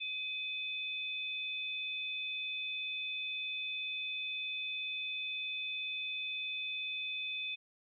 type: tone pair together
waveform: sine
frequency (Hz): 2525 / 3523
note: D#7 / A7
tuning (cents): +25 / +1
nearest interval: tritone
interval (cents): 576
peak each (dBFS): -38 / -40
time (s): 0-7.56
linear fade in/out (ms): 20
effects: none